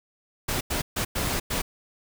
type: noise bursts at uneven times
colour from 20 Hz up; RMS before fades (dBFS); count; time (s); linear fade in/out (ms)
pink; -27; 5; 0.48-0.61 / 0.7-0.82 / 0.96-1.05 / 1.15-1.4 / 1.5-1.62; 10
effects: none